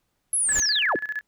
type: linear sweep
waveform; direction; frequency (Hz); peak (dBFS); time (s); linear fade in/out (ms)
sine; down; 11175 to 229.7; -20; 0.33-0.96; 2
type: noise with exponential growth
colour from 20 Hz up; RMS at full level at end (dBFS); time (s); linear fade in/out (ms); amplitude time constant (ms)
pink; -29; 0.35-0.6; 1; 53
type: tone with tremolo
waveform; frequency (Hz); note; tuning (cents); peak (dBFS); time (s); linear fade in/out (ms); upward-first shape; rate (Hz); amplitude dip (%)
sine; 1709; G#6; +49; -25; 0.49-1.21; 0; square; 15; 80
effects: pink hiss -74 dBFS RMS until 1.27 s